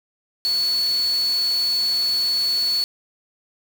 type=tone in noise; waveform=sine; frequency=4419 Hz; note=C#8; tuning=6 cents flat; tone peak=-18 dBFS; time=0.45-2.84 s; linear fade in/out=0 ms; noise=white; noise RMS=-35 dBFS; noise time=0.45-2.84 s; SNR=+14 dB; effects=none